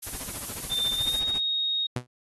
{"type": "noise", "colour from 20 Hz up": "violet", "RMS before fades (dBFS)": -32, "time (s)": [0.02, 1.2], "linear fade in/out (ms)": 10}
{"type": "noise with tremolo", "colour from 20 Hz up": "pink", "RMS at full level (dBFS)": -38, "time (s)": [0.06, 1.39], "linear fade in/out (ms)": 10, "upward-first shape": "sine", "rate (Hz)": 14, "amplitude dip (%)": 80}
{"type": "tone with pitch glide", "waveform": "sine", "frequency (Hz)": [3587, 3741], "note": ["A7", "A#7"], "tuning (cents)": [33, 5], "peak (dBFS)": -24, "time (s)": [0.71, 1.87], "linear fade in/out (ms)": 10, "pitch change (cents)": 72, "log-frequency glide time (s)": [0.92, 1.22]}
{"type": "tone with exponential decay", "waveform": "sawtooth", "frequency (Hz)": 123.47, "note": "B2", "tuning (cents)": 0, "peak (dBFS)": -21, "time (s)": [1.96, 2.07], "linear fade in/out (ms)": 5, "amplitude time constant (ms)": 22}
{"effects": ["AAC 32 kbps"]}